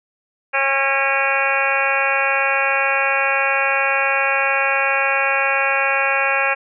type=harmonic tone with a mistuned harmonic; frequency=272.7 Hz; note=C#4; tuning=28 cents flat; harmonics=2 / 3 / 4 / 5 / 6 / 7 / 8 / 9 / 10; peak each=-24 / -24 / -26 / -25 / -22 / -27 / -25 / -22 / -26 dBFS; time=0.53-6.55 s; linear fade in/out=20 ms; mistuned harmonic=8; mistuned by=+60 cents; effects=none